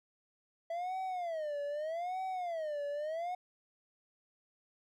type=tone with vibrato; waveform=triangle; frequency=659.3 Hz; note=E5; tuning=in tune; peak=-33 dBFS; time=0.7-3.35 s; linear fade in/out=5 ms; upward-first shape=sine; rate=0.81 Hz; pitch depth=240 cents each way; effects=none